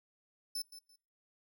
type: tone with echo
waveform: sawtooth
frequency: 5270 Hz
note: E8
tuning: 1 cent flat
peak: -33 dBFS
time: 0.55-0.62 s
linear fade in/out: 5 ms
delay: 170 ms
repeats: 2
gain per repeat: -13 dB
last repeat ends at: 0.96 s
effects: noise-tail reverb RT60 0.5 s tail -26 dB re dry